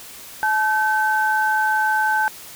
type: tone pair together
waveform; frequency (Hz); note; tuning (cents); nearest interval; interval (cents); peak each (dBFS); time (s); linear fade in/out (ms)
sine; 862 / 1537.6; A5 / G6; -36 / -34; minor seventh; 1002; -19; 0.43-2.28; 0
effects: white hiss -39 dBFS RMS until 2.55 s